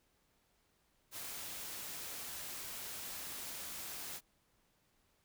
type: noise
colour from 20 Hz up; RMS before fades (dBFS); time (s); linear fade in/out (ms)
white; -45; 1.11-4.21; 50
effects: pink hiss -75 dBFS RMS until 5.24 s